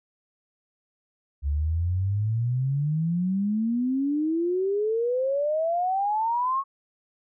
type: exponential sweep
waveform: sine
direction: up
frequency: 68.9 to 1108.7 Hz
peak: -22 dBFS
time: 1.42-6.64 s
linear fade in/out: 50 ms
effects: none